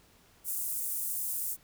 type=high-pass noise; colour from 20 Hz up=pink; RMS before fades=-34 dBFS; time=0.44-1.57 s; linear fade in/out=50 ms; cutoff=9200 Hz; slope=24 dB/octave; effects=pink hiss -62 dBFS RMS until 1.63 s